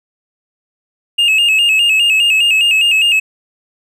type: tone with vibrato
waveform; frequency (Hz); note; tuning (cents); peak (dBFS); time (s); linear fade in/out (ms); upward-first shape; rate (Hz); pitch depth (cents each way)
triangle; 2700; E7; +41; -7; 1.18-3.2; 10; square; 4.9; 77
effects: none